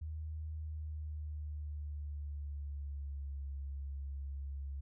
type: tone with pitch glide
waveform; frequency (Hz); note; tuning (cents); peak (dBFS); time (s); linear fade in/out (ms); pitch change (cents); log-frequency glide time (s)
sine; 77.78 to 69.29; D#2 to C#2; 0 to 0; -39; 0.01-4.81; 10; -200; 0.55-3.44
effects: none